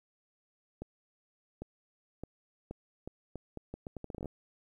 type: accelerating click train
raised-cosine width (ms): 2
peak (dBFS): -27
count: 18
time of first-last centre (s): 0.82-4.257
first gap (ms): 800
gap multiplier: 0.77
effects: 11-bit